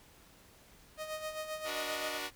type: tone with tremolo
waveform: sawtooth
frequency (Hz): 622.3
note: D#5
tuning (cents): 0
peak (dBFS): -32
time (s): 0.97-2.2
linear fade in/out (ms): 50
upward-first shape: sine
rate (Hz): 7.6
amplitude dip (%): 60
type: chord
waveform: 5% pulse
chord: D augmented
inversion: none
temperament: equal with one note detuned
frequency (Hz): 293.7 / 370 / 477.1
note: D4 / F#4 / A#4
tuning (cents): 0 / 0 / +40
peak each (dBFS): -30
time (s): 1.64-2.31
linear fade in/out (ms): 50
effects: pink hiss -60 dBFS RMS until 2.35 s